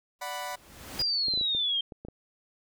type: noise with exponential growth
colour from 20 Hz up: pink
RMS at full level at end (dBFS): -37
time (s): 0.19-1.02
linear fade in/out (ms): 0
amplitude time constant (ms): 180
type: chord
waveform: sawtooth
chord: B minor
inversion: first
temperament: equal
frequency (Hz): 587.3 / 740 / 987.8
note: D5 / F#5 / B5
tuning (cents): 0 / 0 / 0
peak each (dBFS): -37 / -34 / -33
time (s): 0.21-0.56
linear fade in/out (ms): 10
type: exponential sweep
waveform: sine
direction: down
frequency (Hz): 4926 to 3161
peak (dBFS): -25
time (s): 0.99-1.81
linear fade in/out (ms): 5
type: clicks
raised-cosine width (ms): 2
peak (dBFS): -28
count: 9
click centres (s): 1.005 / 1.283 / 1.338 / 1.376 / 1.412 / 1.549 / 1.922 / 2.05 / 2.085
effects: none